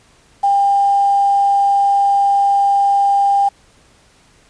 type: tone with quantisation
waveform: sine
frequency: 799 Hz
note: G5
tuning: 33 cents sharp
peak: -10 dBFS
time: 0.43-3.49 s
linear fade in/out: 10 ms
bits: 6
effects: pink hiss -51 dBFS RMS until 4.49 s + resampled to 22050 Hz